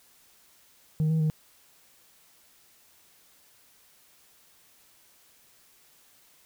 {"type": "tone with pitch steps", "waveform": "sine", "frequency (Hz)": [155.7, 159.7, 155.4], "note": ["D#3", "D#3", "D#3"], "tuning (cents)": [2, 45, -2], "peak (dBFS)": -19, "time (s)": [1, 1.3], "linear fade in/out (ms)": 0, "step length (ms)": 100, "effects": ["tanh soft clip ceiling -21 dBFS", "white hiss -60 dBFS RMS until 6.45 s"]}